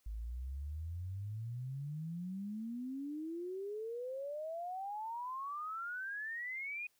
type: exponential sweep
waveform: sine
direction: up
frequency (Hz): 51.91 to 2489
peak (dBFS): -39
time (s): 0.06-6.87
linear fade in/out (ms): 5
effects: white hiss -75 dBFS RMS until 6.99 s